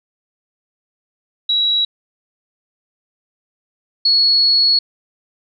sine tone pair in turn, 3885 / 4361 Hz, B7 / C#8, -29 / -29 cents, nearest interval major second, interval 200 cents, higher second, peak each -13 / -10 dBFS, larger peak second, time 1.49-1.85 / 4.05-4.79 s, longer second, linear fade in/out 5 ms, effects none

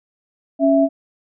sine tone pair together, 277.2 / 659.3 Hz, C#4 / E5, 0 / 0 cents, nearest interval octave + minor third, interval 1500 cents, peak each -14 dBFS, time 0.59-0.89 s, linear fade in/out 50 ms, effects none

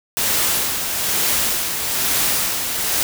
white noise with tremolo, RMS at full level -18 dBFS, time 0.17-3.03 s, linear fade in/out 0 ms, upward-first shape sine, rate 1.1 Hz, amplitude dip 45%, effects none

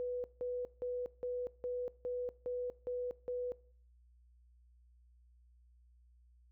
sine tone bursts, 493.9 Hz, B4, in tune, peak -35 dBFS, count 9, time 0-3.52 s, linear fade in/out 0 ms, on 240 ms, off 170 ms, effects noise-tail reverb RT60 0.5 s tail -21 dB re dry + added 60 Hz sine -62 dBFS peak until 6.51 s

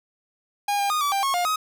45% pulse tone with pitch steps, 814 / 803 / 1231 / 1151 / 790 / 1093 / 708 / 1263 Hz, G#5 / G5 / D#6 / D6 / G5 / C#6 / F5 / D#6, -35 / +41 / -19 / -35 / +13 / -25 / +23 / +26 cents, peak -21 dBFS, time 0.68-1.56 s, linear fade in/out 5 ms, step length 110 ms, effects none

